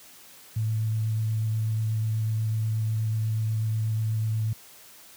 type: tone with vibrato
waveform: sine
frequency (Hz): 110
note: A2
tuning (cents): 0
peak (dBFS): -23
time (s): 0.56-4.53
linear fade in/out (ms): 5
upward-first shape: sine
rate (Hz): 8.2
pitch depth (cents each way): 13
effects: white hiss -50 dBFS RMS until 5.16 s + high-pass 60 Hz 12 dB/octave